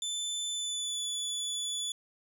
25% pulse tone with pitch glide, 3520 to 3448 Hz, A7 to A7, 0 to -36 cents, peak -28 dBFS, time 0.02-1.92 s, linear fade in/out 2 ms, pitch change -36 cents, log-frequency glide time 0.5-1.05 s, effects none

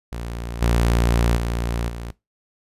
sawtooth tone with level steps, 58.27 Hz, A#1, in tune, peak -24 / -12 / -18 / -26 dBFS, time 0.12-2.11 s, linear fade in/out 0 ms, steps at 0.61 / 1.36 / 1.88 s, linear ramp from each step 10 ms, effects noise-tail reverb RT60 0.2 s tail -20 dB re dry + resampled to 32000 Hz

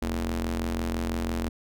sawtooth ring-modulated tone, 86 Hz, F2, 26 cents flat, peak -20 dBFS, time 0.02-1.49 s, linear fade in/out 5 ms, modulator 149 Hz, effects none

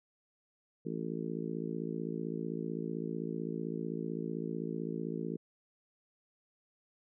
harmonic tone, 55.7 Hz, A1, 22 cents sharp, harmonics 3 / 4 / 5 / 6 / 7 / 8, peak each -40 / -41 / -42 / -43 / -43 / -44 dBFS, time 0.85-5.37 s, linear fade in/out 10 ms, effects none

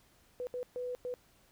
sine tone bursts at uneven times, 495.9 Hz, B4, 7 cents sharp, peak -35 dBFS, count 4, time 0.4-0.47 / 0.54-0.63 / 0.76-0.95 / 1.05-1.14 s, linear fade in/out 0 ms, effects pink hiss -66 dBFS RMS until 1.51 s

